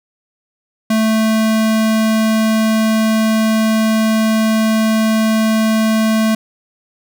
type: tone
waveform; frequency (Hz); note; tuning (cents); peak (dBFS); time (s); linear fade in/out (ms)
square; 220; A3; 0; -12; 0.9-6.35; 5
effects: none